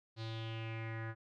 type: tone with low-pass filter sweep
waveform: square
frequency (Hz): 112.4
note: A2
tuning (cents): +37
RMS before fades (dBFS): -42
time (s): 0.16-1.15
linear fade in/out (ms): 50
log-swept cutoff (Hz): 4300 to 1600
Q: 4.5
effects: none